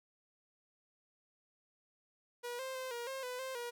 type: tone with pitch steps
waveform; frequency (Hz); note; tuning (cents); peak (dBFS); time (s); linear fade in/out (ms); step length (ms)
sawtooth; 482.8 / 525 / 518 / 475 / 533 / 499.3 / 525 / 479; B4 / C5 / C5 / A#4 / C5 / B4 / C5 / A#4; -39 / +6 / -17 / +33 / +32 / +19 / +6 / +47; -36; 2.43-3.71; 20; 160
effects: none